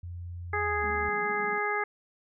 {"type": "tone with pitch glide", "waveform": "sine", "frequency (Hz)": [87.31, 76.89], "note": ["F2", "D#2"], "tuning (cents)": [0, -20], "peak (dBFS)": -36, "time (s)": [0.03, 1.09], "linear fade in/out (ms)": 5, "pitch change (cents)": -220, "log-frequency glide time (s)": [0.6, 0.83]}
{"type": "harmonic tone", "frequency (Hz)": 415.2, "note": "G#4", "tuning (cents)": 0, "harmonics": [1, 2, 3, 4, 5], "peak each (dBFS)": [-33, -33, -33, -33, -33], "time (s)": [0.53, 1.84], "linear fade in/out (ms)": 5}
{"type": "band-pass noise", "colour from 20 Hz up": "white", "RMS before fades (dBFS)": -45, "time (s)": [0.82, 1.58], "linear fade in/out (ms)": 0, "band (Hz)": [180, 230], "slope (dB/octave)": 48}
{"effects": []}